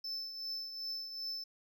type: tone with tremolo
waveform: triangle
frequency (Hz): 5274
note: E8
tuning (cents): 0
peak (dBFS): -35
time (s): 0.04-1.44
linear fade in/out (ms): 5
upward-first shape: triangle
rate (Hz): 2.6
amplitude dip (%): 60
effects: none